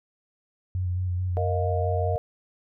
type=tone with vibrato; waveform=sine; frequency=90.7 Hz; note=F#2; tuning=34 cents flat; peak=-24 dBFS; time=0.75-2.16 s; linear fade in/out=0 ms; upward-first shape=square; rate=4.6 Hz; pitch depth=23 cents each way
type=chord; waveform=sine; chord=Bb suspended fourth; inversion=none; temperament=equal with one note detuned; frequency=466.2 / 622.3 / 708.6 Hz; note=Bb4 / Eb5 / F5; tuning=0 / 0 / +25 cents; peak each=-30 dBFS; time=1.37-2.18 s; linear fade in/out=0 ms
effects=none